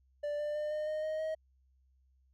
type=tone with pitch steps; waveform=triangle; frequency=587.3 / 594.5 / 601.7 / 609.1 / 616.5 / 624 / 631.6 Hz; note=D5 / D5 / D5 / D#5 / D#5 / D#5 / D#5; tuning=0 / +21 / +42 / -37 / -16 / +5 / +26 cents; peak=-31 dBFS; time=0.23-1.35 s; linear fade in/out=10 ms; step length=160 ms; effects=added 65 Hz sine -66 dBFS peak until 2.33 s